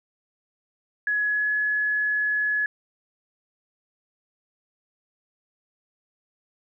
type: tone with pitch glide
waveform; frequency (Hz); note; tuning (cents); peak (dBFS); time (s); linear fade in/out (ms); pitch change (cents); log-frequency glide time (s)
sine; 1685 to 1697.7; G#6 to G#6; +25 to +38; -21; 1.07-2.66; 2; +13; 1.24-1.51
effects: none